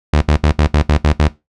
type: tone bursts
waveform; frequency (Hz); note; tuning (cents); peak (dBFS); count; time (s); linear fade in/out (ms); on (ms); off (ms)
sawtooth; 75.2; D2; +42; -5; 8; 0.13-1.281; 5; 87; 65
effects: noise-tail reverb RT60 0.2 s tail -17 dB re dry + low-pass 5000 Hz 12 dB/octave